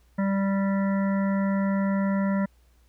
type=harmonic tone; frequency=196 Hz; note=G3; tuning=in tune; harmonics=1 / 3 / 5 / 7 / 9 / 10; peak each=-22 / -32 / -36 / -39 / -41 / -42 dBFS; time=0.18-2.46 s; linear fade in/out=10 ms; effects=added 60 Hz sine -57 dBFS peak until 2.88 s + pink hiss -67 dBFS RMS until 2.88 s